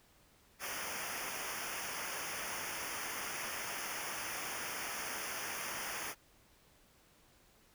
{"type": "noise with comb filter", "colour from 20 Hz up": "pink", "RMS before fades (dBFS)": -41, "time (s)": [0.59, 6.15], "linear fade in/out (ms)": 50, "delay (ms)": 0.25, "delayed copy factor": -1, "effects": ["pink hiss -66 dBFS RMS until 7.74 s"]}